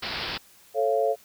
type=low-pass noise; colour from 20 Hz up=white; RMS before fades=-32 dBFS; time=0.02-0.38 s; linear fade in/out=10 ms; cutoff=5100 Hz; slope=96 dB/octave
type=chord; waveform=sine; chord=A augmented; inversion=none; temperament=just; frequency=440 / 550 / 687.5 Hz; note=A4 / C#5 / E#5; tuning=0 / -14 / -27 cents; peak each=-25 dBFS; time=0.74-1.16 s; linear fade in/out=50 ms
effects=white hiss -55 dBFS RMS until 1.24 s